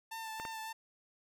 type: tone with vibrato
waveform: sawtooth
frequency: 891 Hz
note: A5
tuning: 22 cents sharp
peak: -37 dBFS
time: 0.11-0.73 s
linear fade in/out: 10 ms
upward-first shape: sine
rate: 3.5 Hz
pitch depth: 23 cents each way
type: clicks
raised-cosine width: 0.5 ms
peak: -27 dBFS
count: 2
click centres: 0.399 / 0.452 s
effects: none